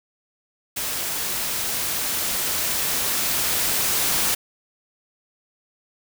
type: noise with level ramp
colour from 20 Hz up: white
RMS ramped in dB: -27 to -21 dBFS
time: 0.76-4.35 s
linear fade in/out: 10 ms
effects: none